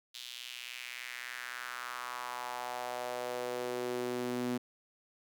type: tone with high-pass filter sweep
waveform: sawtooth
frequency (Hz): 123.47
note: B2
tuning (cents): 0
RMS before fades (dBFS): -39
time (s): 0.14-4.58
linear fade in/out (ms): 10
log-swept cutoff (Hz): 3600 to 250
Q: 2.8
effects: none